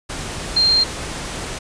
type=tone in noise; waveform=sine; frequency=4186 Hz; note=C8; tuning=in tune; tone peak=-12 dBFS; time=0.56-0.84 s; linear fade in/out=10 ms; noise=pink; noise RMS=-28 dBFS; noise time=0.09-1.59 s; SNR=+13 dB; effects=resampled to 22050 Hz